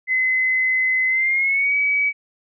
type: tone with pitch glide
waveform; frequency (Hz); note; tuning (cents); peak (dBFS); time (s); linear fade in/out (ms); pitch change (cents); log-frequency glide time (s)
sine; 2039 to 2276; C7 to C#7; -45 to +45; -16; 0.07-2.13; 50; +190; 1.08-1.75
effects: none